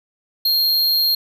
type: tone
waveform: square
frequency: 4226 Hz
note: C8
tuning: 16 cents sharp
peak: -15 dBFS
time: 0.45-1.15 s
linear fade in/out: 5 ms
effects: none